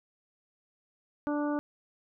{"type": "harmonic tone", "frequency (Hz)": 293.7, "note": "D4", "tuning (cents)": 0, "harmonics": [1, 2, 3, 4, 5], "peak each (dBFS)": [-29, -35, -39, -41, -43], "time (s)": [1.27, 1.59], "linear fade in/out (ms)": 0, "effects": []}